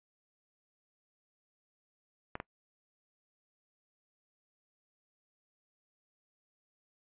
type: clicks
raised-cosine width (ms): 0.5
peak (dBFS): -22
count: 2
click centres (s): 2.354 / 2.401
effects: noise-tail reverb RT60 0.1 s tail -23 dB re dry + resampled to 8000 Hz